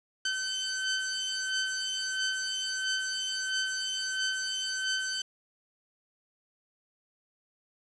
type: beating tone pair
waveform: 15% pulse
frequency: 1532 / 1533.5 Hz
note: G6 / G6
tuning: -40 / -38 cents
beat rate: 1.5 Hz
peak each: -25 / -28 dBFS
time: 0.25-5.22 s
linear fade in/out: 5 ms
effects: resampled to 22050 Hz + 8-bit